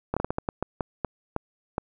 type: slowing click train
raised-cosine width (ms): 1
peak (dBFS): -12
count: 12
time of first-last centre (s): 0.14-1.781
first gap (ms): 26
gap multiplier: 1.32
effects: none

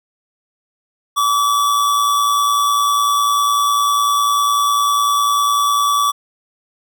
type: tone with amplitude modulation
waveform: square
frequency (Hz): 1149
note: D6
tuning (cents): -38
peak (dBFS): -12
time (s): 1.16-6.12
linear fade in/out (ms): 20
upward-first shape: sine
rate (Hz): 110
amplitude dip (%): 35
effects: none

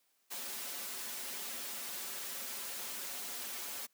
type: noise with comb filter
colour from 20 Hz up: white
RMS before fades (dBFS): -42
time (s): 0.3-3.87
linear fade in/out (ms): 20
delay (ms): 6.4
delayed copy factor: -0.75
effects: white hiss -75 dBFS RMS until 3.93 s + high-pass 200 Hz 12 dB/octave

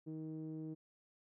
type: tone with low-pass filter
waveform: sawtooth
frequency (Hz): 157.4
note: D#3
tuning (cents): +20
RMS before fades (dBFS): -45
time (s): 0.06-0.75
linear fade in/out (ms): 20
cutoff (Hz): 360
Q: 4.2
effects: none

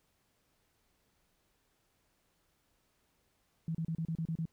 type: tone bursts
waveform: sine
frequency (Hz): 162.8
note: E3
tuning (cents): -21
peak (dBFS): -32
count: 8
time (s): 3.68-4.455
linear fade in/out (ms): 2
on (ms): 68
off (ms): 33
effects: pink hiss -75 dBFS RMS until 4.52 s

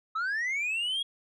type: linear sweep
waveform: sine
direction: up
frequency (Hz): 1260 to 3322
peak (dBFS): -25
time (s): 0.15-1.03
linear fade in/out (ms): 10
effects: tanh soft clip ceiling -27 dBFS

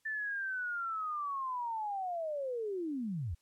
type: linear sweep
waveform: sine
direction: down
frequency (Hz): 1775 to 69.3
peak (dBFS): -34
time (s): 0.05-3.35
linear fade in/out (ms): 10
effects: white hiss -75 dBFS RMS until 3.41 s + low-pass 11000 Hz 12 dB/octave

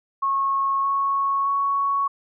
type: tone with pitch steps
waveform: sine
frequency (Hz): 1094 / 1103.5 / 1113.1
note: C#6 / C#6 / C#6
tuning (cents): -23 / -8 / +7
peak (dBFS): -19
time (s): 0.22-2.08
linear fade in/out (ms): 10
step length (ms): 620
effects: none

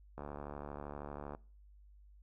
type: click train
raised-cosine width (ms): 1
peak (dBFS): -30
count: 86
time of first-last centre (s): 0.18-1.349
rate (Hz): 72.7
effects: noise-tail reverb RT60 0.4 s tail -23 dB re dry + added 50 Hz sine -57 dBFS peak until 2.22 s

